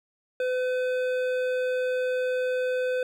sine tone with hard clipping, 506 Hz, B4, 42 cents sharp, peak -26 dBFS, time 0.4-3.03 s, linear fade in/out 2 ms, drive 11 dB, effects none

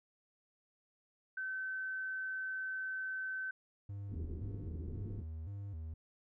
sine tone, 1532 Hz, G6, 40 cents flat, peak -37 dBFS, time 1.37-3.51 s, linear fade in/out 5 ms
triangle tone with vibrato, 89.4 Hz, F2, 41 cents sharp, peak -39 dBFS, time 3.89-5.94 s, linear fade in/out 5 ms, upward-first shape square, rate 1.9 Hz, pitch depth 200 cents each way
pink low-pass noise, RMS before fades -46 dBFS, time 4.08-5.25 s, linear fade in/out 50 ms, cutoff 410 Hz, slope 48 dB/octave
effects none

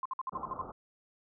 sine tone bursts, 1046.5 Hz, C6, in tune, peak -32 dBFS, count 8, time 0.03-0.615 s, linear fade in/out 2 ms, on 25 ms, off 55 ms
white low-pass noise, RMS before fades -45 dBFS, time 0.32-0.72 s, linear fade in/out 10 ms, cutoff 1300 Hz, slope 96 dB/octave
effects none

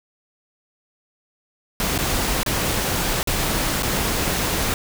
pink noise with dropouts, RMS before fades -22 dBFS, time 1.8-4.74 s, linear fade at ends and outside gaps 1 ms, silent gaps 1.979-1.987 / 2.432-2.462 / 3.23-3.273 / 3.824-3.831 s, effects none

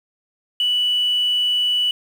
sine tone, 2960 Hz, F#7, in tune, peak -15 dBFS, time 0.6-1.91 s, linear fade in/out 2 ms, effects tanh soft clip ceiling -12 dBFS + 7-bit

